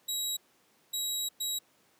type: tone bursts at uneven times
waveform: 20% pulse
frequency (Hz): 3856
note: B7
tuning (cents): -42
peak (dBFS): -25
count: 3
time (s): 0.08-0.37 / 0.93-1.29 / 1.4-1.59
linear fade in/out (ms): 10
effects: pink hiss -66 dBFS RMS until 1.99 s + high-pass 200 Hz 12 dB/octave